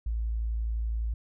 sine tone, 55.9 Hz, A1, 28 cents sharp, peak -27 dBFS, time 0.06-1.14 s, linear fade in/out 5 ms, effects none

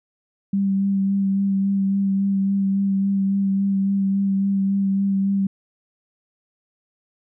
sine tone with vibrato, 196 Hz, G3, in tune, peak -17 dBFS, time 0.53-5.47 s, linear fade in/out 5 ms, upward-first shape sine, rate 3.6 Hz, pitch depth 17 cents each way, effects none

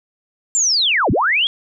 sine linear two-way sweep, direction down then up, 7459 to 61 to 3372 Hz, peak -13 dBFS, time 0.55-1.47 s, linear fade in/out 0 ms, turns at 1.11 s, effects none

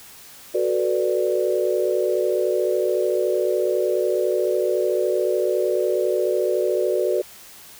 sine chord, B minor seventh, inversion second, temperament equal, 370 / 440 / 493.9 / 587.3 Hz, F#4 / A4 / B4 / D5, 0 / 0 / 0 / 0 cents, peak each -22 / -26 / -24 / -24 dBFS, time 0.54-7.22 s, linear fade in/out 10 ms, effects white hiss -44 dBFS RMS until 7.79 s

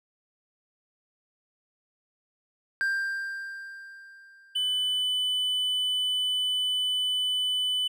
triangle tone with exponential decay, 1586 Hz, G6, 20 cents sharp, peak -21 dBFS, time 2.81-5.02 s, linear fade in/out 0 ms, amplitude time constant 480 ms
triangle tone, 3000 Hz, F#7, 23 cents sharp, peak -23 dBFS, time 4.55-7.88 s, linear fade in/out 10 ms
effects none

